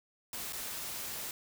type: noise with dropouts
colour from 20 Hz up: white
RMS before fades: -40 dBFS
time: 0.33-1.31 s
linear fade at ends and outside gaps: 2 ms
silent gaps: 0.525-0.531 s
effects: none